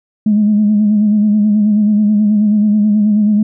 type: tone with vibrato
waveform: sine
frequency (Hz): 210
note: G#3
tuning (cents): +19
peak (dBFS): -7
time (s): 0.26-3.43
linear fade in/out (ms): 5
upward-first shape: sine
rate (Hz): 9.3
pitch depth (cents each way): 46
effects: tanh soft clip ceiling -3 dBFS